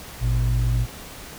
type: tone pair together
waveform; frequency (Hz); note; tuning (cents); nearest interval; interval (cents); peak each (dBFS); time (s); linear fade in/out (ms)
sine; 53.05 / 119.1; G#1 / A#2; +38 / +38; octave + major second; 1400; -19; 0.2-0.87; 50
effects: tanh soft clip ceiling -14 dBFS + pink hiss -39 dBFS RMS until 1.38 s